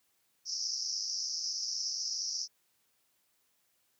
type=band-pass noise; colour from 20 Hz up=white; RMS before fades=-36 dBFS; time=0.45-2.48 s; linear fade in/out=50 ms; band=5000 to 5800 Hz; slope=96 dB/octave; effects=white hiss -74 dBFS RMS until 3.99 s + high-pass 60 Hz 12 dB/octave